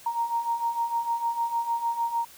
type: beating tone pair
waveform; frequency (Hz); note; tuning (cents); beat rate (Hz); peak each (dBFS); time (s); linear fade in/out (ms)
sine; 927 / 933.6; A#5 / A#5; -10 / +2; 6.6; -31 / -26; 0.06-2.25; 5
effects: white hiss -50 dBFS RMS until 2.37 s